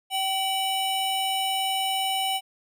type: tone pair together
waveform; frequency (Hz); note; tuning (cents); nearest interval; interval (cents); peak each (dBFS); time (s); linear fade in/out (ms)
square; 768.8 / 2962; G5 / F#7; -34 / +1; octave + major seventh; 2335; -27 / -28; 0.1-2.41; 50
effects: none